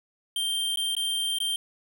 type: tone with dropouts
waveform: square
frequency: 3162 Hz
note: G7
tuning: 14 cents sharp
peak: -26 dBFS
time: 0.36-1.56 s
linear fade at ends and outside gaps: 2 ms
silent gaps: 0.76-0.772 / 0.951-0.966 / 1.386-1.402 s
effects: none